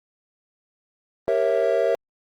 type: chord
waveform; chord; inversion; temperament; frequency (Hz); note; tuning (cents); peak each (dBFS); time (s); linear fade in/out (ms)
triangle; G diminished seventh; none; equal with one note detuned; 392 / 466.2 / 547.7 / 659.3; G4 / Bb4 / Db5 / Fb5; 0 / 0 / -21 / 0; -25 / -21 / -21 / -21; 1.28-1.95; 0
effects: Opus 32 kbps